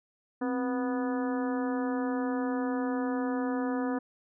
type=harmonic tone with a mistuned harmonic; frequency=246.3 Hz; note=B3; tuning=5 cents flat; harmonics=1 / 2 / 3 / 4 / 5 / 6 / 7; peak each=-29 / -35 / -39 / -41 / -43 / -45 / -46 dBFS; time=0.41-3.99 s; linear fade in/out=10 ms; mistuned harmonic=1; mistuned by=+100 cents; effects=none